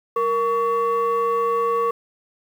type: tone pair together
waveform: sine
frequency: 466.2 / 1126.2 Hz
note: A#4 / C#6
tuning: 0 / +27 cents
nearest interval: octave + minor third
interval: 1527 cents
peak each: -19 dBFS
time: 0.16-1.91 s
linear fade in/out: 5 ms
effects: tanh soft clip ceiling -14 dBFS + 8-bit